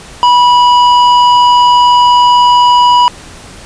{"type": "tone with hard clipping", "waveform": "sine", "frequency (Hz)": 978, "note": "B5", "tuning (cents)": -17, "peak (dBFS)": -5, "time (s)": [0.23, 3.08], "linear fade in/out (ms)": 0, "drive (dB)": 9, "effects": ["pink hiss -32 dBFS RMS until 3.65 s", "resampled to 22050 Hz"]}